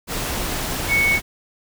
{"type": "tone in noise", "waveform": "sine", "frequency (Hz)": 2217, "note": "C#7", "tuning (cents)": 0, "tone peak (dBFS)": -15, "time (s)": [0.88, 1.2], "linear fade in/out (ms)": 50, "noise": "pink", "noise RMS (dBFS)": -25, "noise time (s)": [0.07, 1.22], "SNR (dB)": 7, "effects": []}